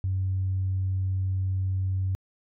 sine tone, 94.5 Hz, F#2, 37 cents sharp, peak -23 dBFS, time 0.04-2.15 s, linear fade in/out 0 ms, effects tanh soft clip ceiling -19 dBFS

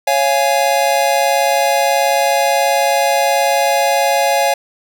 square chord, Db major, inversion none, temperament just, 554.4 / 693 / 831.5 Hz, Db5 / F5 / Ab5, 0 / -14 / +2 cents, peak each -17 dBFS, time 0.07-4.54 s, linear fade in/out 5 ms, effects none

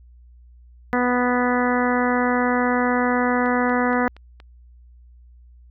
harmonic tone, 246.9 Hz, B3, in tune, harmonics 1 / 2 / 3 / 4 / 5 / 6 / 7 / 8, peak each -21 / -24 / -26 / -27 / -28 / -29 / -29 / -30 dBFS, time 0.93-4.08 s, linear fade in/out 0 ms
click train, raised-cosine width 0.3 ms, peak -28 dBFS, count 5, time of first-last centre 3.46-4.401 s, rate 4.25 Hz
effects added 60 Hz sine -45 dBFS peak until 5.7 s

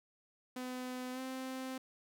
sawtooth tone with pitch glide, 252.8 to 260.7 Hz, B3 to C4, +41 to -6 cents, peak -36 dBFS, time 0.56-1.78 s, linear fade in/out 5 ms, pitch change +53 cents, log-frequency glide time 1.12-1.2 s, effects none

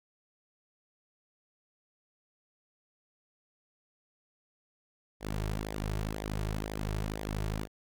sawtooth tone with flanger, 52.4 Hz, G#1, 16 cents sharp, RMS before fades -35 dBFS, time 5.2-7.68 s, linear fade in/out 50 ms, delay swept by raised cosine 0.7 to 4 ms, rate 2 Hz, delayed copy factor -0.7, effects none

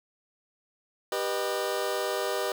sawtooth chord, G augmented, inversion none, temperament just, 392 / 490 / 612.5 Hz, G4 / B4 / D#5, 0 / -14 / -27 cents, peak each -28 dBFS, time 1.12-2.52 s, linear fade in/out 2 ms, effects none

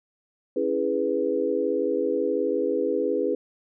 sine chord, C# minor seventh, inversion none, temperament equal, 277.2 / 329.6 / 415.3 / 493.9 Hz, C#4 / E4 / G#4 / B4, 0 / 0 / 0 / 0 cents, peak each -30 / -29 / -26 / -26 dBFS, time 0.56-3.35 s, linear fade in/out 5 ms, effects none

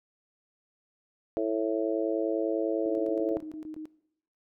harmonic tone, 110 Hz, A2, in tune, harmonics 3 / 4 / 5 / 6, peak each -30 / -31 / -32 / -33 dBFS, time 1.37-3.37 s, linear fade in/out 0 ms
sine tone bursts, 311.1 Hz, D#4, in tune, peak -37 dBFS, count 9, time 2.86-3.855 s, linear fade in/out 0 ms, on 91 ms, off 22 ms
effects noise-tail reverb RT60 0.8 s tail -20 dB re dry

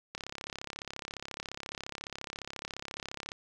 click train, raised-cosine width 0.2 ms, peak -21 dBFS, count 110, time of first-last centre 0.15-3.319 s, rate 34.4 Hz, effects none

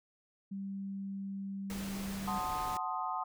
sine tone, 196 Hz, G3, in tune, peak -37 dBFS, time 0.51-2.39 s, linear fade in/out 10 ms
pink noise, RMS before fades -44 dBFS, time 1.7-2.77 s, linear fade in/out 0 ms
sine chord, F# diminished seventh, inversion none, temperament equal, 740 / 880 / 1046.5 / 1244.5 Hz, F#5 / A5 / C6 / Eb6, 0 / 0 / 0 / 0 cents, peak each -39 dBFS, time 2.27-3.24 s, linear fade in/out 10 ms
effects none

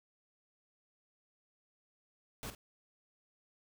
pink noise with echo, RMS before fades -43 dBFS, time 2.43-2.5 s, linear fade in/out 0 ms, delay 49 ms, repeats 1, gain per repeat -10 dB, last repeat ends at 2.549 s, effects none

